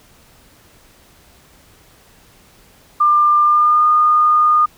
sine tone with pitch glide, 1195 to 1222.2 Hz, D6 to D#6, +30 to -31 cents, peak -9 dBFS, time 3-4.66 s, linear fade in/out 10 ms, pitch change +39 cents, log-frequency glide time 3.44-3.87 s, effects pink hiss -49 dBFS RMS until 4.77 s

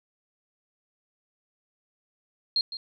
sine tone with echo, 4219 Hz, C8, 14 cents sharp, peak -21 dBFS, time 2.56-2.61 s, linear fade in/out 2 ms, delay 160 ms, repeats 1, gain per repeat -12 dB, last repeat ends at 2.77 s, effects none

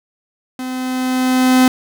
45% pulse tone with level ramp, 256.1 Hz, C4, 37 cents flat, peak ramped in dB -23 to -7 dBFS, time 0.59-1.68 s, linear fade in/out 2 ms, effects none

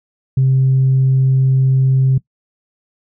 sine tone, 132.3 Hz, C3, 20 cents sharp, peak -8 dBFS, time 0.37-2.18 s, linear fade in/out 5 ms, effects noise-tail reverb RT60 0.1 s tail -21 dB re dry + tanh soft clip ceiling -6 dBFS

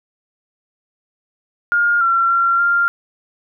sine tone with pitch steps, 1416 / 1362 / 1372 / 1394 Hz, F6 / F6 / F6 / F6, +23 / -44 / -31 / -4 cents, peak -12 dBFS, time 1.72-2.88 s, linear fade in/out 0 ms, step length 290 ms, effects none

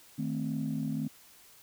sine chord, A diminished, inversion second, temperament equal, 155.56 / 220 / 261.6 Hz, Eb3 / A3 / C4, 0 / 0 / 0 cents, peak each -34 dBFS, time 0.18-1.08 s, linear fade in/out 10 ms, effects tanh soft clip ceiling -23 dBFS + white hiss -57 dBFS RMS until 1.62 s

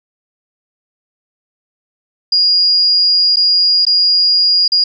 sine tone with dropouts, 4859 Hz, D#8, 42 cents flat, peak -8 dBFS, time 2.32-4.84 s, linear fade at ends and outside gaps 5 ms, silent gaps 3.36-3.368 / 3.852-3.866 / 4.68-4.719 s, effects none

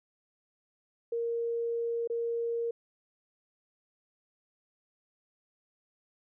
sine tone with dropouts, 466.2 Hz, A#4, in tune, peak -29 dBFS, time 1.12-2.71 s, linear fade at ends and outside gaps 5 ms, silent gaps 2.075-2.099 s, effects none

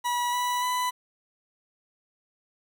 40% pulse tone with pitch steps, 971 / 983.4 / 996 Hz, B5 / B5 / B5, -30 / -8 / +14 cents, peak -24 dBFS, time 0.04-0.91 s, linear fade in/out 20 ms, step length 290 ms, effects 9-bit

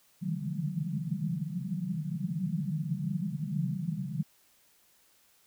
pink band-pass noise, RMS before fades -33 dBFS, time 0.21-4.23 s, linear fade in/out 20 ms, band 140 to 200 Hz, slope 96 dB/octave, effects white hiss -65 dBFS RMS until 5.46 s

